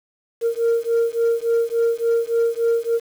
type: beating tone pair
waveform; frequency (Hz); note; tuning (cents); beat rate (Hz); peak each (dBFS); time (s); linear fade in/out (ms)
sine; 461.8 / 465.3; A#4 / A#4; -16 / -3; 3.5; -18; 0.41-3; 50
effects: tanh soft clip ceiling -13 dBFS + 7-bit